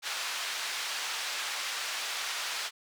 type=band-pass noise; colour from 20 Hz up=white; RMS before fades=-35 dBFS; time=0.02-2.71 s; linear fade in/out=50 ms; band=890 to 4700 Hz; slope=12 dB/octave; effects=none